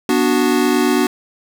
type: chord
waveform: square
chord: B minor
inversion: none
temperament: equal with one note detuned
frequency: 245 / 293.7 / 370 Hz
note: B3 / D4 / F#4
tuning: -14 / 0 / 0 cents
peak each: -18 dBFS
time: 0.09-1.07 s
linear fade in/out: 2 ms
effects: none